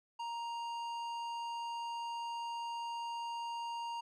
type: tone with tanh clipping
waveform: sine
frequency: 935 Hz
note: A#5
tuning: 5 cents sharp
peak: -40 dBFS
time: 0.19-4.01 s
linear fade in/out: 10 ms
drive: 13 dB
effects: none